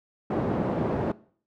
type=band-pass noise; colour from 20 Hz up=pink; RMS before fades=-27 dBFS; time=0.3-1.12 s; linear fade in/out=5 ms; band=160 to 640 Hz; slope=12 dB/octave; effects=noise-tail reverb RT60 0.5 s tail -20 dB re dry